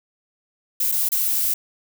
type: noise with dropouts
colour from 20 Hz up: violet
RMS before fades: -21 dBFS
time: 0.8-1.54 s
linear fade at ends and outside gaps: 5 ms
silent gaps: 0.917-0.921 / 1.09-1.118 s
effects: none